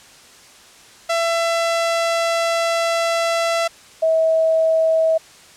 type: tone pair in turn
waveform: sawtooth / sine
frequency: 670 / 644.9 Hz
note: E5 / E5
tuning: +28 / -38 cents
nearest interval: minor second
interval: 66 cents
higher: first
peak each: -13 dBFS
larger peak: neither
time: 1.09-3.68 / 4.02-5.18 s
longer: first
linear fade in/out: 10 ms
effects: white hiss -45 dBFS RMS until 5.56 s + low-pass 8000 Hz 12 dB/octave